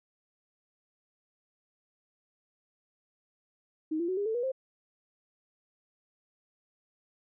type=tone with pitch steps; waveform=sine; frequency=313 / 341.3 / 372.2 / 405.9 / 442.6 / 482.7 / 526.4 Hz; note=D#4 / F4 / F#4 / G#4 / A4 / B4 / C5; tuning=+10 / -40 / +10 / -40 / +10 / -40 / +10 cents; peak=-28 dBFS; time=3.91-4.519 s; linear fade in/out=10 ms; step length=87 ms; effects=none